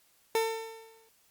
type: tone with exponential decay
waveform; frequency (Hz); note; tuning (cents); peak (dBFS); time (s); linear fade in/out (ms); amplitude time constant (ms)
30% pulse; 449; A4; +35; -21; 0.35-1.09; 2; 160
effects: white hiss -66 dBFS RMS until 1.3 s + Opus 48 kbps